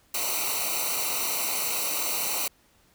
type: noise with comb filter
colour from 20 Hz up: white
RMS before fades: -28 dBFS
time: 0.14-2.48 s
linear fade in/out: 5 ms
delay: 0.59 ms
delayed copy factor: -0.95
effects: pink hiss -62 dBFS RMS until 2.94 s